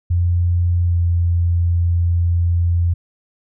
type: tone with pitch glide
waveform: sine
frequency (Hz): 87.31 to 86.06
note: F2 to F2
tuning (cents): 0 to -25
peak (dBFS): -13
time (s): 0.1-2.94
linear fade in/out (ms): 10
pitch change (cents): -25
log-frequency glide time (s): 0.86-0.96
effects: none